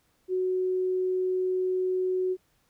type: tone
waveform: sine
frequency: 370 Hz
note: F#4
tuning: in tune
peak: -24 dBFS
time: 0.28-2.37 s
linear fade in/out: 50 ms
effects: pink hiss -69 dBFS RMS until 2.69 s